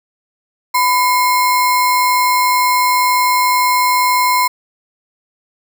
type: tone with sample-and-hold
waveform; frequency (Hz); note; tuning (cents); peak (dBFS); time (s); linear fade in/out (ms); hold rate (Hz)
sine; 999; B5; +20; -10; 0.74-4.48; 10; 3150
effects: none